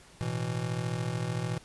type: chord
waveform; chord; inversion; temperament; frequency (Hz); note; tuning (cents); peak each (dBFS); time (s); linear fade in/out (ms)
square; A suspended second; none; just; 110 / 123.75 / 165; A2 / B2 / E3; 0 / +4 / +2; -38 / -34 / -35; 0.21-1.58; 0
effects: pink hiss -55 dBFS RMS until 1.64 s + resampled to 24000 Hz